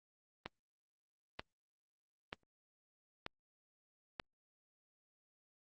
click train, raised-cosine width 0.3 ms, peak -24 dBFS, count 5, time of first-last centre 0.46-4.198 s, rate 1.07 Hz, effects Opus 24 kbps

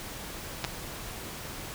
clicks, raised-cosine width 0.2 ms, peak -13 dBFS, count 2, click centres 0.642 / 0.648 s, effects pink hiss -40 dBFS RMS until 1.74 s

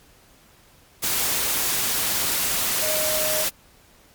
sine tone in noise, 620 Hz, D#5, 6 cents flat, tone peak -26 dBFS, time 2.81-3.45 s, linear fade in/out 20 ms, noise white, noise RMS -23 dBFS, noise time 1.02-3.5 s, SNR -6 dB, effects pink hiss -54 dBFS RMS until 4.14 s + MP3 96 kbps

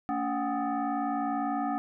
sine tone with frequency modulation, 225.4 Hz, A3, 42 cents sharp, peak -27 dBFS, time 0.09-1.78 s, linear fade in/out 0 ms, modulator 509 Hz, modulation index 1.8, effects none

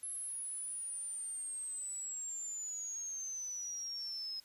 sine exponential sweep, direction down, 11040 to 5110 Hz, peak -39 dBFS, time 0.03-4.4 s, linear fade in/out 2 ms, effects white hiss -64 dBFS RMS until 4.44 s + resampled to 32000 Hz

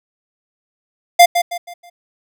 square tone with echo, 698.5 Hz, F5, in tune, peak -4 dBFS, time 1.19-1.26 s, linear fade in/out 10 ms, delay 160 ms, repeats 4, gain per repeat -9 dB, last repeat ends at 1.9 s, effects none

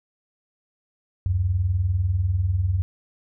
sine tone pair together, 73.42 / 93.54 Hz, D2 / F#2, 0 / +19 cents, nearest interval major third, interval 419 cents, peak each -26 / -20 dBFS, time 1.26-2.82 s, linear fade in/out 0 ms, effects none

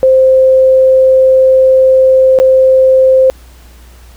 sine tone with dropouts, 523.3 Hz, C5, in tune, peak -3 dBFS, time 0.03-3.3 s, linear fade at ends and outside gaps 0 ms, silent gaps 2.388-2.4 s, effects added 60 Hz sine -35 dBFS peak until 4.16 s + pink hiss -43 dBFS RMS until 4.16 s

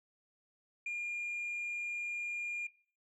sine tone, 2412 Hz, D7, 46 cents sharp, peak -33 dBFS, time 0.86-2.67 s, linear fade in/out 5 ms, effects noise-tail reverb RT60 0.4 s tail -19 dB re dry + tanh soft clip ceiling -34 dBFS

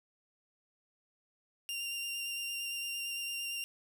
sawtooth tone with vibrato, 2782 Hz, F7, 7 cents flat, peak -33 dBFS, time 1.69-3.64 s, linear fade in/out 0 ms, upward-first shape square, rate 8.8 Hz, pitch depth 10 cents each way, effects none

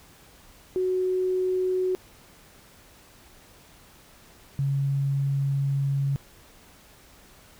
sine tone pair in turn, 370 / 138.59 Hz, F#4 / C#3, 0 / 0 cents, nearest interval octave + perfect fourth, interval 1700 cents, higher first, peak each -22 dBFS, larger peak neither, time 0.76-1.95 / 4.59-6.16 s, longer second, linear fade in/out 0 ms, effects pink hiss -53 dBFS RMS until 7.59 s

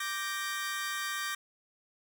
sawtooth chord, G minor, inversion second, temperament equal, 1174.7 / 1568 / 1864.7 Hz, D6 / G6 / Bb6, 0 / 0 / 0 cents, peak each -34 dBFS, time 0-1.35 s, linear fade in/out 5 ms, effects none

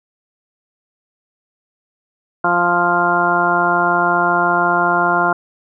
harmonic tone, 174.61 Hz, F3, in tune, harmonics 1 / 2 / 3 / 4 / 5 / 6 / 7 / 8, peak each -26 / -22 / -28 / -18 / -22 / -19 / -27 / -17 dBFS, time 2.44-5.33 s, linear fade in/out 5 ms, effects none

